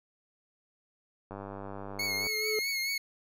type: click train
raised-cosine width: 1 ms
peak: -27 dBFS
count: 96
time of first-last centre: 1.31-2.269 s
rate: 99.1 Hz
type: tone with exponential growth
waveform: triangle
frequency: 430 Hz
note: A4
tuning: 40 cents flat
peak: -26 dBFS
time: 1.71-2.59 s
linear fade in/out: 1 ms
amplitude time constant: 190 ms
type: tone with vibrato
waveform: 25% pulse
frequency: 2180 Hz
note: C#7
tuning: 29 cents flat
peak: -26 dBFS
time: 1.99-2.98 s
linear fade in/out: 5 ms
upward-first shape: triangle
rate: 4.6 Hz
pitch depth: 50 cents each way
effects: none